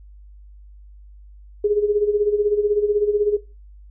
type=tone with tremolo; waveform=sine; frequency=415.3 Hz; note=G#4; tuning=in tune; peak=-13 dBFS; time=1.64-3.37 s; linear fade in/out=5 ms; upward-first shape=sine; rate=16 Hz; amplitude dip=70%; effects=noise-tail reverb RT60 0.3 s tail -18 dB re dry + added 50 Hz sine -41 dBFS peak until 3.9 s